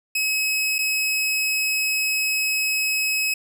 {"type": "tone with dropouts", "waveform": "sawtooth", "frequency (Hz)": 2560, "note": "D#7", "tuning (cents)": 49, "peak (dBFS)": -17, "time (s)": [0.15, 3.34], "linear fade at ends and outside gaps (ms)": 5, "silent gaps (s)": [0.784, 0.788], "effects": []}